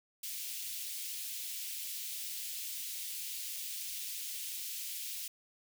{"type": "high-pass noise", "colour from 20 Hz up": "white", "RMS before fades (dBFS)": -41, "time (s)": [0.23, 5.28], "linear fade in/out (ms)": 5, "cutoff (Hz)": 2500, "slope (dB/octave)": 24, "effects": []}